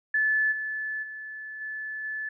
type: tone with level steps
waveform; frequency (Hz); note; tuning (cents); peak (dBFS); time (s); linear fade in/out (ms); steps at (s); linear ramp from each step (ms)
sine; 1735; A6; -25; -21 / -29 / -36 / -32 / -30; 0.14-2.29; 5; 0.51 / 1.02 / 1.6 / 2.03; 20
effects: none